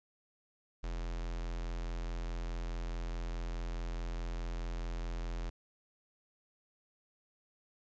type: tone with notch filter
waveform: square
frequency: 42.37 Hz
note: E1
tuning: 48 cents sharp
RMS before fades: -38 dBFS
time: 0.83-5.5 s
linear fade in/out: 10 ms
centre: 160 Hz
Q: 1.4
effects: resampled to 16000 Hz + 12-bit